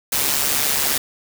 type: noise with amplitude modulation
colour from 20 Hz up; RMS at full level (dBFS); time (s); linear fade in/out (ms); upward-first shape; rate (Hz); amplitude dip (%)
white; -17; 0.12-0.98; 5; sine; 143; 60
effects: none